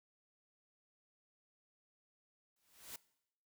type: noise with exponential growth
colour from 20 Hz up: white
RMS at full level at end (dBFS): -45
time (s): 2.56-2.96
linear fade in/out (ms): 5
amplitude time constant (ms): 85
effects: noise-tail reverb RT60 0.8 s tail -21 dB re dry